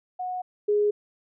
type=tone pair in turn; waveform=sine; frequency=732 / 415.4 Hz; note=F#5 / G#4; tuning=-19 / 0 cents; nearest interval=minor seventh; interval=981 cents; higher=first; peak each=-28 / -19 dBFS; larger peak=second; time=0.19-0.42 / 0.68-0.91 s; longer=neither; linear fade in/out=10 ms; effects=none

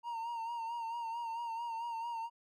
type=tone with vibrato; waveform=triangle; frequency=926 Hz; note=A#5; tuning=12 cents flat; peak=-35 dBFS; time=0.03-2.3 s; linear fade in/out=50 ms; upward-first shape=sine; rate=4.5 Hz; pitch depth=46 cents each way; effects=none

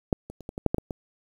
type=clicks; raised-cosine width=2 ms; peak=-8 / -25 / -29 / -21 / -19 / -6 / -10 / -15 / -18 dBFS; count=9; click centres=0.128 / 0.3 / 0.407 / 0.491 / 0.579 / 0.663 / 0.745 / 0.783 / 0.908 s; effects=8-bit

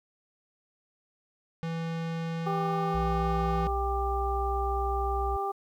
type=tone with pitch glide; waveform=square; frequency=164.9 to 166.43 Hz; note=E3 to E3; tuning=+1 to +17 cents; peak=-31 dBFS; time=1.63-3.67 s; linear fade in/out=0 ms; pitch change=+16 cents; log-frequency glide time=2.32-2.81 s
type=harmonic tone; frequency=395.4 Hz; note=G4; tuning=15 cents sharp; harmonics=1 / 2 / 3; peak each=-33 / -31 / -34 dBFS; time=2.46-5.52 s; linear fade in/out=10 ms
type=tone; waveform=sine; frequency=61.6 Hz; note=B1; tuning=4 cents flat; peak=-30 dBFS; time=2.94-5.37 s; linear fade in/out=10 ms
effects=low-pass 4000 Hz 12 dB/octave + 10-bit

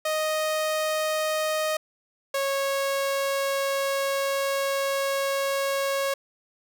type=tone pair in turn; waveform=sawtooth; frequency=622.3 / 550.1 Hz; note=D#5 / C#5; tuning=0 / -13 cents; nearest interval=major second; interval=213 cents; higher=first; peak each=-20 dBFS; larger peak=neither; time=0.05-1.77 / 2.34-6.14 s; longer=second; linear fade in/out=5 ms; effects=none

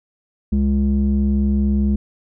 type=tone with low-pass filter; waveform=square; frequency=68.9 Hz; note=C#2; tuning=10 cents flat; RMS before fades=-17 dBFS; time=0.52-1.96 s; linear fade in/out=5 ms; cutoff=240 Hz; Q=5.9; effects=none

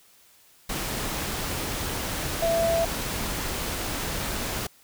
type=tone in noise; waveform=sine; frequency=667 Hz; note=E5; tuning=20 cents sharp; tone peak=-21 dBFS; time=2.42-2.85 s; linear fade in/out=5 ms; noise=pink; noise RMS=-30 dBFS; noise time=0.69-4.67 s; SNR=+6 dB; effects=white hiss -57 dBFS RMS until 4.83 s

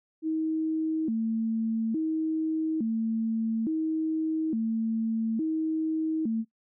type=tone with vibrato; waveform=sine; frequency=266.7 Hz; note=C4; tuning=33 cents sharp; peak=-25 dBFS; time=0.22-6.45 s; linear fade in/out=50 ms; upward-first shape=square; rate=0.58 Hz; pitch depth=300 cents each way; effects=noise-tail reverb RT60 0.1 s tail -22 dB re dry

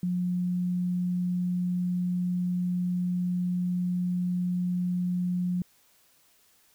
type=tone; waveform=sine; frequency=179 Hz; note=F3; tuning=43 cents sharp; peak=-25 dBFS; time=0.03-5.62 s; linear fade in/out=2 ms; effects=white hiss -63 dBFS RMS until 6.74 s

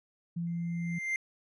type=tone; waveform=sine; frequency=170.2 Hz; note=F3; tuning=44 cents flat; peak=-31 dBFS; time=0.36-0.99 s; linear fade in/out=10 ms
type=tone with exponential growth; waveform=triangle; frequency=2093 Hz; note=C7; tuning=in tune; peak=-25 dBFS; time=0.47-1.16 s; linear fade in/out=1 ms; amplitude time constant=150 ms
effects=resampled to 24000 Hz

